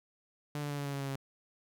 sawtooth tone with pitch steps, 147.2 / 145.59 / 144 / 142.43 / 140.88 / 139.34 / 137.82 / 136.32 Hz, D3 / D3 / D3 / C#3 / C#3 / C#3 / C#3 / C#3, +4 / -15 / -34 / +47 / +28 / +9 / -10 / -29 cents, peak -31 dBFS, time 0.55-1.158 s, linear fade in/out 2 ms, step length 76 ms, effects none

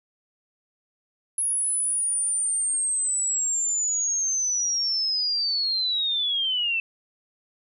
sine linear sweep, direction down, 10548 to 2637 Hz, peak -22 dBFS, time 1.38-6.8 s, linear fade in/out 2 ms, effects none

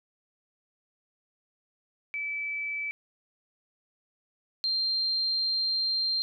sine tone pair in turn, 2308 / 4173 Hz, D7 / C8, -31 / -5 cents, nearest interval minor seventh, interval 1026 cents, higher second, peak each -30 / -25 dBFS, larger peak second, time 2.14-2.91 / 4.64-6.22 s, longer second, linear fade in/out 0 ms, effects none

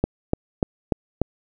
click train, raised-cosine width 2 ms, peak -5 dBFS, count 5, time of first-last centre 0.04-1.216 s, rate 3.4 Hz, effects none

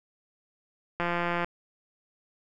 click train, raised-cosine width 0.5 ms, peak -14 dBFS, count 78, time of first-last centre 1-1.445 s, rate 173 Hz, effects none

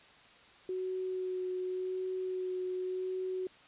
sine tone with vibrato, 370 Hz, F#4, in tune, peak -33 dBFS, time 0.69-3.47 s, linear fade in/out 2 ms, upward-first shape sine, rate 0.89 Hz, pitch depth 12 cents each way, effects white hiss -58 dBFS RMS until 3.67 s + resampled to 8000 Hz

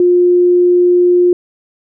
sine tone, 355.2 Hz, F4, 29 cents sharp, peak -6 dBFS, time 0-1.33 s, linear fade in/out 2 ms, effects none

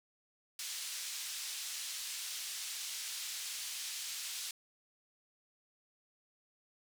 pink band-pass noise, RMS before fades -42 dBFS, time 0.59-4.51 s, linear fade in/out 2 ms, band 3600 to 10000 Hz, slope 12 dB/octave, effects none

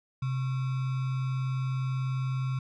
sine tone with sample-and-hold, 130.81 Hz, C3, in tune, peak -27 dBFS, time 0.22-2.59 s, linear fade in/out 5 ms, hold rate 1225 Hz, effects low-pass 4000 Hz 12 dB/octave

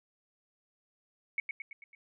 sine tone with echo, 2217 Hz, C#7, in tune, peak -28 dBFS, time 1.38-1.4 s, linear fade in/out 2 ms, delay 110 ms, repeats 5, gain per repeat -5 dB, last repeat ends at 1.95 s, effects none

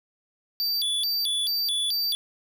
square tone with vibrato, 4000 Hz, B7, 21 cents sharp, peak -24 dBFS, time 0.6-2.15 s, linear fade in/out 0 ms, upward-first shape square, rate 2.3 Hz, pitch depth 260 cents each way, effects none

